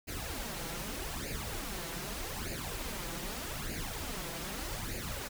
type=noise with flanger; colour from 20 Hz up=pink; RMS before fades=-39 dBFS; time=0.07-5.29 s; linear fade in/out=20 ms; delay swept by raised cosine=0.43 to 6.03 ms; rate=0.82 Hz; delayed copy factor=+0.7; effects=none